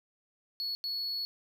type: tone bursts at uneven times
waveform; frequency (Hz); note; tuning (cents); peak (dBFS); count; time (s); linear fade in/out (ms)
triangle; 4385; C#8; -20; -31; 2; 0.6-0.75 / 0.84-1.25; 0
effects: none